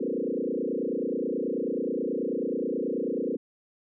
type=tone with frequency modulation; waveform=sine; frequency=365.5 Hz; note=F#4; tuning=21 cents flat; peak=-26 dBFS; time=0-3.37 s; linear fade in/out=10 ms; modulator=29.3 Hz; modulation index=4.7; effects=none